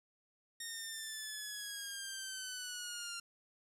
10% pulse linear sweep, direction down, 1853 to 1385 Hz, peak -33 dBFS, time 0.6-3.2 s, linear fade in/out 5 ms, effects resampled to 32000 Hz + 10-bit

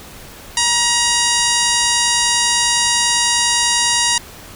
harmonic tone, 950 Hz, A#5, 33 cents sharp, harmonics 1 / 2 / 3 / 4 / 5 / 6 / 7 / 8 / 10, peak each -22 / -22 / -22 / -22 / -22 / -22 / -22 / -22 / -22 dBFS, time 0.57-4.18 s, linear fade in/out 2 ms, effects pink hiss -37 dBFS RMS until 4.55 s

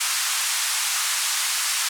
white band-pass noise, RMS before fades -24 dBFS, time 0-1.89 s, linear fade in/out 10 ms, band 950 to 10000 Hz, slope 24 dB/octave, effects none

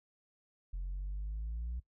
sine exponential sweep, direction up, 43.42 to 61 Hz, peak -34 dBFS, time 0.73-1.8 s, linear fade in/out 10 ms, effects noise-tail reverb RT60 0.1 s tail -19 dB re dry + tanh soft clip ceiling -34 dBFS

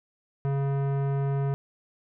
sine tone with tanh clipping, 138.59 Hz, C#3, in tune, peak -26 dBFS, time 0.45-1.54 s, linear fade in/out 0 ms, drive 17 dB, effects none

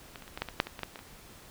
clicks, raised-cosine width 0.3 ms, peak -25 / -30 / -30 / -21 / -14 / -22 / -7 / -22 / -24 / -17 / -26 / -29 dBFS, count 12, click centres 0.158 / 0.223 / 0.279 / 0.375 / 0.42 / 0.487 / 0.601 / 0.67 / 0.792 / 0.833 / 0.958 / 0.991 s, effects pink hiss -52 dBFS RMS until 1.5 s

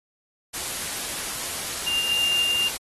sine tone in noise, 2800 Hz, F7, 4 cents sharp, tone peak -21 dBFS, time 1.86-2.7 s, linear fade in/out 20 ms, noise white, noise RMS -30 dBFS, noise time 0.53-2.78 s, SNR +6 dB, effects AAC 32 kbps

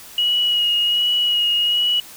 sine tone with vibrato, 2900 Hz, F#7, 35 cents flat, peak -15 dBFS, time 0.18-2 s, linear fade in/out 2 ms, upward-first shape sine, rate 1.3 Hz, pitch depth 19 cents each way, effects white hiss -40 dBFS RMS until 2.16 s

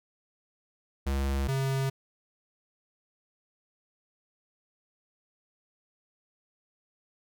square tone pair in turn, 68.4 / 134.76 Hz, C#2 / C#3, -23 / -49 cents, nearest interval octave, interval 1174 cents, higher second, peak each -27 dBFS, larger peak neither, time 1.06-1.48 / 1.48-1.9 s, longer neither, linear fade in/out 10 ms, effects none

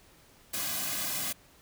white noise with comb filter, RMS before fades -33 dBFS, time 0.53-1.33 s, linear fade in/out 10 ms, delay 2.2 ms, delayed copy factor -0.9, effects pink hiss -59 dBFS RMS until 1.61 s

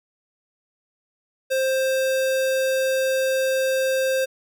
square tone, 527 Hz, C5, 12 cents sharp, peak -20 dBFS, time 1.5-4.26 s, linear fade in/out 20 ms, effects none

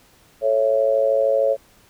sine tone with amplitude modulation, 552 Hz, C#5, 7 cents flat, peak -11 dBFS, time 0.41-1.57 s, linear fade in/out 50 ms, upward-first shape sine, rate 113 Hz, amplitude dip 90%, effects pink hiss -54 dBFS RMS until 1.89 s

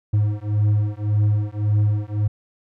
triangle beating tone pair, 103.83 / 105.63 Hz, G#2 / G#2, 0 / +30 cents, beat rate 1.8 Hz, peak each -18 dBFS, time 0.13-2.28 s, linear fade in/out 10 ms, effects none

